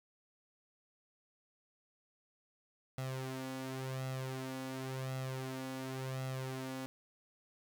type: tone with flanger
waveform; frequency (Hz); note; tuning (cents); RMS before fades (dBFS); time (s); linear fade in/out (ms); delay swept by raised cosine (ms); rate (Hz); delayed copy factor
sawtooth; 131.3; C3; +6; -41; 2.98-6.86; 0; 1.5 to 3.6; 0.92; +0.65
effects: none